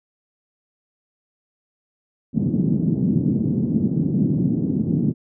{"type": "band-pass noise", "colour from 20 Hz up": "pink", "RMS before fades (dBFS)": -20, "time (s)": [2.33, 5.14], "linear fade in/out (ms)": 50, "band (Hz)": [150, 260], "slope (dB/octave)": 24, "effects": []}